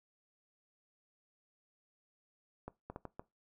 clicks, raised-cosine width 1 ms, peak -29 dBFS, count 5, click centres 2.68 / 2.9 / 2.961 / 3.053 / 3.195 s, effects noise-tail reverb RT60 0.2 s tail -19 dB re dry

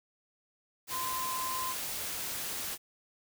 sine tone in noise, 1032 Hz, C6, 24 cents flat, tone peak -34 dBFS, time 0.9-1.75 s, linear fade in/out 50 ms, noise white, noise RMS -37 dBFS, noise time 0.87-2.78 s, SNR 0 dB, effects none

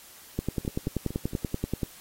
two click trains, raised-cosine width 3 ms, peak -14 / -22 dBFS, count 16 / 4, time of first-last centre 0.39-1.832 / 0.65-1.333 s, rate 10.4 / 4.39 Hz, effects white hiss -50 dBFS RMS until 2 s + AAC 48 kbps

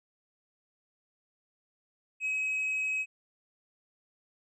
sine tone with tanh clipping, 2548 Hz, D#7, 41 cents sharp, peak -29 dBFS, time 2.2-3.06 s, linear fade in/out 50 ms, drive 1 dB, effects none

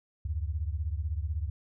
sine beating tone pair, 72.7 / 88.7 Hz, D2 / F2, -17 / +27 cents, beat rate 16 Hz, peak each -31 / -34 dBFS, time 0.25-1.5 s, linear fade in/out 5 ms, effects none

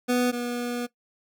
25% pulse tone pair in turn, 246.9 / 242.2 Hz, B3 / B3, 0 / -34 cents, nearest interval unison, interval 34 cents, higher first, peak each -17 / -24 dBFS, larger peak first, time 0.08-0.32 / 0.32-0.87 s, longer second, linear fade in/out 20 ms, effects noise-tail reverb RT60 0.1 s tail -18 dB re dry

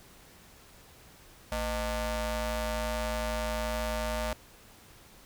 sawtooth ring-modulated tone, 281.3 Hz, C#4, 26 cents sharp, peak -23 dBFS, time 1.52-4.33 s, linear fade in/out 0 ms, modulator 337 Hz, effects pink hiss -55 dBFS RMS until 5.25 s

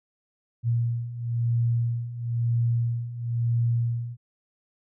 sine beating tone pair, 117.1 / 118.1 Hz, A#2 / A#2, +8 / +23 cents, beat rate 1 Hz, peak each -28 / -24 dBFS, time 0.63-4.17 s, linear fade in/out 50 ms, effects none

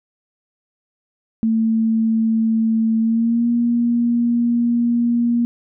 sine tone with pitch glide, 223.7 to 237 Hz, A3 to A#3, +29 to +29 cents, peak -14 dBFS, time 1.43-5.45 s, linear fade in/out 0 ms, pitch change +100 cents, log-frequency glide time 3.01-3.48 s, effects none

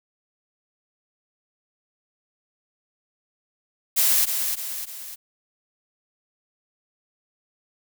blue noise with echo, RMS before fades -19 dBFS, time 3.96-4.26 s, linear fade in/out 20 ms, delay 300 ms, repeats 3, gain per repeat -6 dB, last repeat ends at 5.16 s, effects none

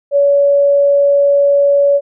sine tone, 566 Hz, C#5, 36 cents sharp, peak -7 dBFS, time 0.11-2.01 s, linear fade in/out 50 ms, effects none

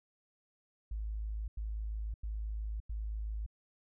sine tone bursts, 53.4 Hz, G#1, 49 cents sharp, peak -35 dBFS, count 4, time 0.91-3.463 s, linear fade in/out 5 ms, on 570 ms, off 91 ms, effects none

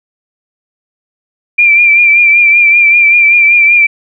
sine tone with vibrato, 2370 Hz, D7, 15 cents sharp, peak -3 dBFS, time 1.58-3.87 s, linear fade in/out 10 ms, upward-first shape triangle, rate 5.2 Hz, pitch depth 51 cents each way, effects none

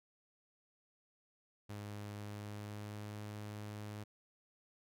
sawtooth tone with pitch glide, 103.4 to 104.84 Hz, G#2 to G#2, -7 to +17 cents, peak -40 dBFS, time 1.69-4.04 s, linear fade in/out 10 ms, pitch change +24 cents, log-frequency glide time 2.17-3.17 s, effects none

